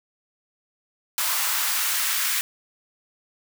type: noise with high-pass filter sweep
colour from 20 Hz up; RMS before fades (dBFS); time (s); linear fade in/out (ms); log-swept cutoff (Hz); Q
white; -24; 1.18-2.41; 0; 940 to 1600; 1.5
effects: none